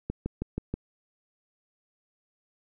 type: click train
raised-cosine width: 3 ms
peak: -17 dBFS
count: 5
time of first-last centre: 0.1-0.74 s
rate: 6.25 Hz
effects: none